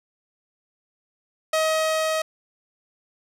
sawtooth tone with level ramp, 633 Hz, D#5, 30 cents sharp, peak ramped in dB -15 to -18 dBFS, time 1.53-2.22 s, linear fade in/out 5 ms, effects low-pass 11000 Hz 12 dB/octave + 9-bit

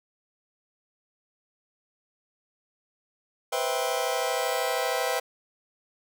sawtooth chord, C major seventh, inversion third, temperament just, 490.5 / 523.3 / 654.1 / 784.9 Hz, B4 / C5 / E5 / G5, -12 / 0 / -14 / +2 cents, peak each -27 dBFS, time 3.52-5.2 s, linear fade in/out 10 ms, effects none

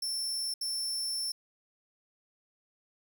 sawtooth tone bursts at uneven times, 5380 Hz, E8, 34 cents sharp, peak -29 dBFS, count 2, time 0.02-0.54 / 0.61-1.32 s, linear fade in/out 5 ms, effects 11-bit

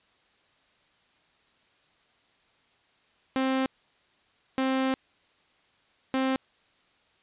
sawtooth tone bursts at uneven times, 263.7 Hz, C4, 14 cents sharp, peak -20 dBFS, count 3, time 3.36-3.66 / 4.58-4.94 / 6.14-6.36 s, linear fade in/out 0 ms, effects white hiss -65 dBFS RMS until 7.22 s + resampled to 8000 Hz

